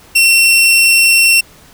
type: tone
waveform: sawtooth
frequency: 2715 Hz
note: F7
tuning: 50 cents flat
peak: -3 dBFS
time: 0.15-1.41 s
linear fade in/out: 10 ms
effects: pink hiss -42 dBFS RMS until 1.73 s